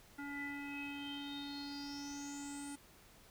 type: tone with low-pass filter sweep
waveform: square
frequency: 284.1 Hz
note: C#4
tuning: 43 cents sharp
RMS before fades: -45 dBFS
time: 0.18-2.76 s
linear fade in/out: 10 ms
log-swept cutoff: 1700 to 9200 Hz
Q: 10
effects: pink hiss -62 dBFS RMS until 3.3 s